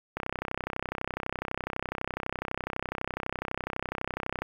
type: click train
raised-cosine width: 0.5 ms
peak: -16 dBFS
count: 137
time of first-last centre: 0.17-4.42 s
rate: 32 Hz
effects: 8-bit